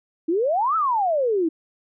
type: exponential two-way sweep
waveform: sine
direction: up then down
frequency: 308.9 to 1345 to 308.9 Hz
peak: -18 dBFS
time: 0.28-1.49 s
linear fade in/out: 10 ms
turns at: 0.76 s
effects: none